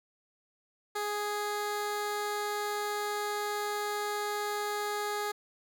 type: tone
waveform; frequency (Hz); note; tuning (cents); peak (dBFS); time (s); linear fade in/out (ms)
15% pulse; 415.3; G#4; 0; -25; 0.95-5.32; 10
effects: none